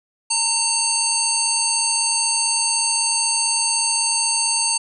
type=harmonic tone; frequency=909 Hz; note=A#5; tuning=44 cents flat; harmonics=1 / 3 / 5 / 7 / 9 / 10; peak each=-27 / -28 / -22 / -26 / -22 / -26 dBFS; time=0.3-4.78 s; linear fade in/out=10 ms; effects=none